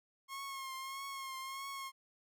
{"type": "tone with vibrato", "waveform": "sawtooth", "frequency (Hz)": 1079, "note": "C#6", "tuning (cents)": -47, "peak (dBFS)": -38, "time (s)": [0.28, 1.92], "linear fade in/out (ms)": 50, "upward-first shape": "triangle", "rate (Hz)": 1.6, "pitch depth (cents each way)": 43, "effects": []}